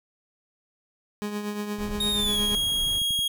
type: tone with tremolo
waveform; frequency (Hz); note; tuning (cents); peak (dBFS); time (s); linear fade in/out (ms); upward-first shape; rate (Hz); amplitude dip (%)
30% pulse; 207.7; G#3; 0; -24; 1.22-2.55; 0; triangle; 8.5; 55
type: noise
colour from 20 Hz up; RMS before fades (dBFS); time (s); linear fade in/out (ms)
brown; -36; 1.78-2.99; 5
type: tone with pitch glide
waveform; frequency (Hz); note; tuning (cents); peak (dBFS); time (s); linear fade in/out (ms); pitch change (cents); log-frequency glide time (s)
45% pulse; 3729 to 3284; A#7 to G#7; 0 to -20; -23; 2-3.28; 5; -220; 2.11-2.4
type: clicks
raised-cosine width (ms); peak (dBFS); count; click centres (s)
5; -27; 4; 2.522 / 3.017 / 3.107 / 3.191
effects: none